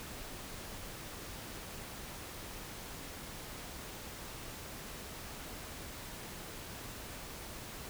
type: silence
effects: pink hiss -46 dBFS RMS until 7.89 s